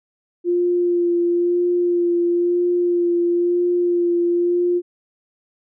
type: tone with vibrato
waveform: sine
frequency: 349.2 Hz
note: F4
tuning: in tune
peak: -15 dBFS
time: 0.44-4.82 s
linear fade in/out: 50 ms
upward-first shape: sine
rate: 1 Hz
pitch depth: 17 cents each way
effects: none